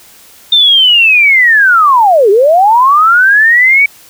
sine linear two-way sweep, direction down then up, 3634 to 379.9 to 2289 Hz, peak -3 dBFS, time 0.52-3.86 s, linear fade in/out 5 ms, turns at 2.3 s, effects white hiss -39 dBFS RMS until 4.09 s

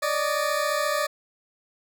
20% pulse tone pair together, 576 / 610.3 Hz, D5 / D#5, -34 / -34 cents, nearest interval minor second, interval 100 cents, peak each -21 dBFS, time 0.02-1.07 s, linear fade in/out 10 ms, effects none

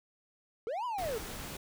triangle linear two-way sweep, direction up then down, 415.3 to 1019 to 415.3 Hz, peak -31 dBFS, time 0.67-1.18 s, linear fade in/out 0 ms, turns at 0.85 s
pink noise, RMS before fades -42 dBFS, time 0.98-1.57 s, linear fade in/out 5 ms
effects none

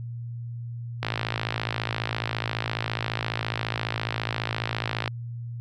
click train, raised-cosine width 0.3 ms, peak -10 dBFS, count 222, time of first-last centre 1.03-5.078 s, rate 54.6 Hz, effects added 118 Hz sine -32 dBFS peak until 5.6 s

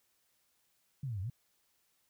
sine exponential two-way sweep, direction down then up, 146.83 to 89.3 to 135.3 Hz, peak -35 dBFS, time 1.03-1.3 s, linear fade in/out 5 ms, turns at 1.21 s, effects white hiss -75 dBFS RMS until 2.09 s

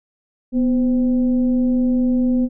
sine tone with frequency modulation, 247.8 Hz, B3, 6 cents sharp, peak -14 dBFS, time 0.52-2.49 s, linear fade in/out 50 ms, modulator 270 Hz, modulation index 0.39, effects none

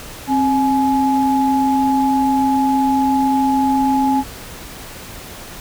sine tone pair together, 265.8 / 843.9 Hz, C4 / G#5, +27 / +27 cents, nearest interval octave + minor sixth, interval 2000 cents, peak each -15 / -16 dBFS, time 0.27-4.24 s, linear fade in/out 50 ms, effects pink hiss -34 dBFS RMS until 5.6 s

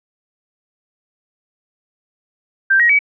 sine tone with pitch steps, 1573 / 1892.4 / 2277 Hz, G6 / A#6 / C#7, +6 / +26 / +46 cents, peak -9 dBFS, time 2.7-2.991 s, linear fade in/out 10 ms, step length 97 ms, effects none

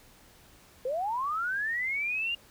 sine linear sweep, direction up, 483.4 to 2837 Hz, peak -28 dBFS, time 0.85-2.35 s, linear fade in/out 5 ms, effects pink hiss -57 dBFS RMS until 2.5 s

